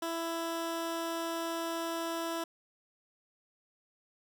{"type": "tone", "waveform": "15% pulse", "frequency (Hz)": 332.1, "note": "E4", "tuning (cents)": 13, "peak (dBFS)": -27, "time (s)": [0.02, 2.44], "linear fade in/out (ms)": 5, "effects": []}